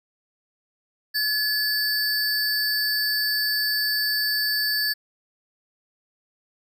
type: tone pair together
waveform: square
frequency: 1708 / 4560 Hz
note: G#6 / C#8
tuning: +48 / +48 cents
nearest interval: octave + perfect fourth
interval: 1700 cents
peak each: -26 / -24 dBFS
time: 1.14-4.94 s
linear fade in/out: 20 ms
effects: none